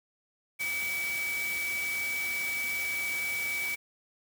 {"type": "tone in noise", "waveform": "sine", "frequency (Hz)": 2286, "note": "D7", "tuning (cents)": -47, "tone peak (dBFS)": -30, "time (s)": [0.59, 3.76], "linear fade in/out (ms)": 20, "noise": "white", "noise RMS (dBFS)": -39, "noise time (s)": [0.59, 3.76], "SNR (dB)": 6, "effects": []}